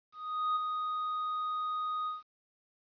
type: tone with ADSR envelope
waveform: triangle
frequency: 1244.5 Hz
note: D#6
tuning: in tune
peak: -25 dBFS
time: 0.12-2.23 s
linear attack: 440 ms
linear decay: 16 ms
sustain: -5 dB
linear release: 160 ms
effects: resampled to 11025 Hz + 11-bit